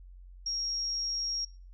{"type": "tone", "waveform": "sine", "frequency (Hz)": 5588, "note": "F8", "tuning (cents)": 0, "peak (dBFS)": -30, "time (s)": [0.46, 1.45], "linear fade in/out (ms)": 5, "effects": ["noise-tail reverb RT60 0.4 s tail -25 dB re dry", "added 45 Hz sine -47 dBFS peak until 1.73 s"]}